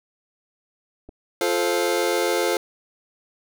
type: clicks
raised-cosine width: 2 ms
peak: -31 / -29 dBFS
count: 2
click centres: 1.089 / 1.092 s
type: chord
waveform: sawtooth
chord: F major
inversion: none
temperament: just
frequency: 349.2 / 436.5 / 523.8 Hz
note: F4 / A4 / C5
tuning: 0 / -14 / +2 cents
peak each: -20 dBFS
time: 1.41-2.57 s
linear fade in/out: 2 ms
effects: none